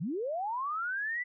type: linear sweep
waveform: sine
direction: up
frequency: 130.3 to 2008 Hz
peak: -31 dBFS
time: 0-1.24 s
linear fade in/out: 20 ms
effects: none